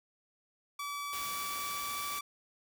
sawtooth tone with pitch glide, 1149 to 1157.7 Hz, D6 to D6, -38 to -25 cents, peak -33 dBFS, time 0.79-2.21 s, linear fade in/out 5 ms, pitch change +13 cents, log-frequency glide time 1.1-2.08 s
white noise, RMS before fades -42 dBFS, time 1.13-2.19 s, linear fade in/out 0 ms
effects none

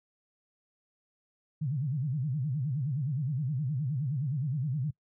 sine tone with vibrato, 139.1 Hz, C#3, 6 cents sharp, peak -28 dBFS, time 1.61-4.91 s, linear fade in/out 10 ms, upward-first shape sine, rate 9.6 Hz, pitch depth 230 cents each way, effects noise-tail reverb RT60 0.1 s tail -24 dB re dry

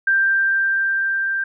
sine tone with level ramp, 1578 Hz, G6, 11 cents sharp, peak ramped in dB -13 to -19 dBFS, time 0.07-1.44 s, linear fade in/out 5 ms, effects none

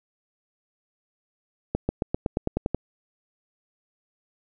accelerating click train, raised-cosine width 2 ms, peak -10 dBFS, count 10, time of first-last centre 1.75-2.746 s, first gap 140 ms, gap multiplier 0.94, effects none

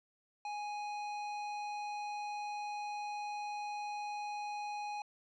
triangle tone with hard clipping, 830.6 Hz, G#5, in tune, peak -40 dBFS, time 0.45-5.02 s, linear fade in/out 2 ms, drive 18 dB, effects low-pass 6000 Hz 12 dB/octave

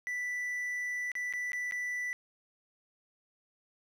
triangle tone with dropouts, 1975.5 Hz, B6, in tune, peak -31 dBFS, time 0.07-2.13 s, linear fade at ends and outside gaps 0 ms, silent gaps 1.117-1.153 / 1.326-1.336 / 1.519-1.532 / 1.711-1.722 s, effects none

